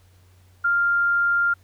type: tone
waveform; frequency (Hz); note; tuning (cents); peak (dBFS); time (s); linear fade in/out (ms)
sine; 1396.9; F6; 0; -17; 0.64-1.54; 10
effects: added 91 Hz sine -52 dBFS peak until 1.63 s + pink hiss -61 dBFS RMS until 1.63 s